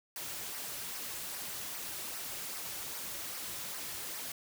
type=noise with flanger; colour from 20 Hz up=white; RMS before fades=-41 dBFS; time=0.16-4.32 s; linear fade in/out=2 ms; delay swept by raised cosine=0.27 to 4.47 ms; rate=2.5 Hz; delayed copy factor=-0.5; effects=none